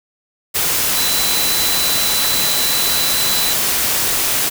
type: tone in noise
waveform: sine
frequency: 3999 Hz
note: B7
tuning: 21 cents sharp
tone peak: -20 dBFS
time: 0.95-3.54 s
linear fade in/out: 20 ms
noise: white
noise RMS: -17 dBFS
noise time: 0.54-4.5 s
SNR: -6 dB
effects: none